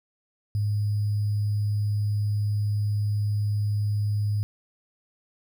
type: tone with sample-and-hold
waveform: sine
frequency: 103.83 Hz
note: G#2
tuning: in tune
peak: -22 dBFS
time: 0.55-4.43 s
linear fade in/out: 0 ms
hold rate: 4900 Hz
effects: none